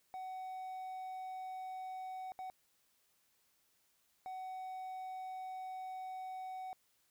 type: tone bursts at uneven times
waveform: triangle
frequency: 750 Hz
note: F#5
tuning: 23 cents sharp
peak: -40 dBFS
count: 3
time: 0.14-2.32 / 2.39-2.5 / 4.26-6.73 s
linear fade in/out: 0 ms
effects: white hiss -75 dBFS RMS until 7.1 s